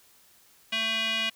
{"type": "tone with band-pass filter", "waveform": "square", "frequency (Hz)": 223, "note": "A3", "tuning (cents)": 23, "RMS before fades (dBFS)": -28, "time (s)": [0.72, 1.3], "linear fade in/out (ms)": 10, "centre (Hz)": 2800, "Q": 4.2, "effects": ["white hiss -59 dBFS RMS until 1.35 s"]}